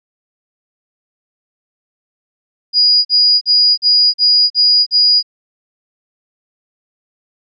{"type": "tone bursts", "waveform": "sine", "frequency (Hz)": 4895, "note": "D#8", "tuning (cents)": -29, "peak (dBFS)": -7, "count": 7, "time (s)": [2.73, 5.228], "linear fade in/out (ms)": 50, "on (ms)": 320, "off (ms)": 43, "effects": []}